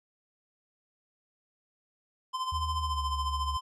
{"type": "tone with tremolo", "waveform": "square", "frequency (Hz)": 1032, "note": "C6", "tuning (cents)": -24, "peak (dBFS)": -29, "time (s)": [2.33, 3.61], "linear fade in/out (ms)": 20, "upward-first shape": "sine", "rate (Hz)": 14, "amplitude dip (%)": 60}
{"type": "tone with pitch glide", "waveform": "sine", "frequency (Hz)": [77.78, 70.51], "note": ["D#2", "C#2"], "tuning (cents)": [0, 30], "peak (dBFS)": -32, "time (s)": [2.52, 3.57], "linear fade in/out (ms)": 5, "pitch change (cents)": -170, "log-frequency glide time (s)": [2.8, 3.02]}
{"effects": ["low-pass 7000 Hz 12 dB/octave"]}